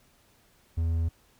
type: tone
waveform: triangle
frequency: 82.41 Hz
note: E2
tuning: in tune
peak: -22 dBFS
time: 0.77-1.09 s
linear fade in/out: 10 ms
effects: pink hiss -63 dBFS RMS until 1.39 s